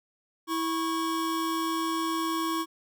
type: tone pair together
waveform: square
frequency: 327 / 1100 Hz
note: E4 / C#6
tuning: -14 / -14 cents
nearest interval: octave + major sixth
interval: 2100 cents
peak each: -30 / -31 dBFS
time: 0.47-2.66 s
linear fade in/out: 50 ms
effects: none